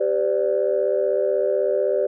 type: chord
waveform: sine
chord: G suspended fourth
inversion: none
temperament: equal with one note detuned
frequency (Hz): 392 / 511.3 / 587.3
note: G4 / C5 / D5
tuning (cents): 0 / -40 / 0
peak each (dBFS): -22 / -22 / -21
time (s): 0-2.07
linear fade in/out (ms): 10
effects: tanh soft clip ceiling -10 dBFS